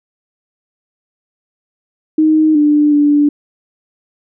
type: tone with pitch steps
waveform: sine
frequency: 311.8 / 296.7 / 292.2 Hz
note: D#4 / D4 / D4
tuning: +4 / +18 / -9 cents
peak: -7 dBFS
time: 2.18-3.29 s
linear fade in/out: 5 ms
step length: 370 ms
effects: none